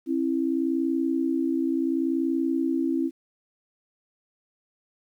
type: tone pair together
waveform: sine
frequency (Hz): 268.9 / 329.6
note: C4 / E4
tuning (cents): +47 / 0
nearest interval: major third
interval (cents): 353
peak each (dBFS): -25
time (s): 0.06-3.11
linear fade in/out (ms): 50
effects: 10-bit